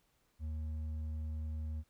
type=tone with hard clipping; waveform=sine; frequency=77.6 Hz; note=D#2; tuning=4 cents flat; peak=-38 dBFS; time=0.39-1.84 s; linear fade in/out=50 ms; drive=4 dB; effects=pink hiss -75 dBFS RMS until 1.89 s